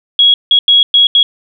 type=tone bursts at uneven times; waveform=sine; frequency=3322 Hz; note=G#7; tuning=in tune; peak=-4 dBFS; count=5; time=0.19-0.34 / 0.51-0.59 / 0.68-0.83 / 0.94-1.07 / 1.15-1.23 s; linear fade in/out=2 ms; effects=none